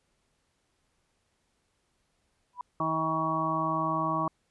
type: tone with exponential growth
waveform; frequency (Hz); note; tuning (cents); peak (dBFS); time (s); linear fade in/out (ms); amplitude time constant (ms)
sine; 985; B5; -5; -29; 2.53-2.61; 2; 16
type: harmonic tone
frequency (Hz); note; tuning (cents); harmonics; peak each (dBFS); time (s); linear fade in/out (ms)
160; D#3; +49; 1 / 2 / 4 / 5 / 6 / 7; -35 / -34 / -35 / -38 / -34 / -29; 2.8-4.28; 2
effects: pink hiss -74 dBFS RMS until 4.5 s + resampled to 24000 Hz